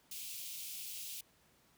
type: high-pass noise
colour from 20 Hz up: white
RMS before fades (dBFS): -45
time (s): 0.11-1.21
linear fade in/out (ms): 5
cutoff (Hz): 2400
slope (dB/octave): 48
effects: pink hiss -69 dBFS RMS until 1.77 s + high-pass 60 Hz 12 dB/octave